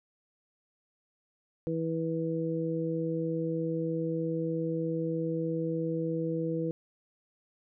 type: harmonic tone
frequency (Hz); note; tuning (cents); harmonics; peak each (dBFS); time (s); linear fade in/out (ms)
163.2; E3; -17; 1 / 2 / 3; -33 / -33 / -33; 1.67-6.71; 0
effects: none

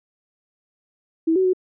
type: tone with pitch steps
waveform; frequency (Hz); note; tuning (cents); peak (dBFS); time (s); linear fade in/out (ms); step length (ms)
sine; 325.1 / 375.8 / 369.2; E4 / F#4 / F#4; -24 / +27 / -4; -15; 1.27-1.534; 10; 88
effects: none

